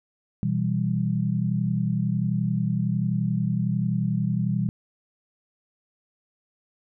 sine chord, E minor, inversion second, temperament equal, 123.47 / 164.81 / 196 Hz, B2 / E3 / G3, 0 / 0 / 0 cents, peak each -26 dBFS, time 0.43-4.69 s, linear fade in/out 0 ms, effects none

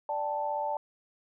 sine chord, D suspended fourth, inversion none, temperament equal, 587.3 / 784 / 880 Hz, D5 / G5 / A5, 0 / 0 / 0 cents, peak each -34 / -37 / -31 dBFS, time 0.09-0.77 s, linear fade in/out 2 ms, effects none

